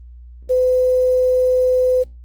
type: tone with quantisation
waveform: sine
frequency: 507 Hz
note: B4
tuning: 45 cents sharp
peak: -12 dBFS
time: 0.49-2.04 s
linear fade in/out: 20 ms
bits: 7
effects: added 60 Hz sine -36 dBFS peak until 2.24 s + Opus 24 kbps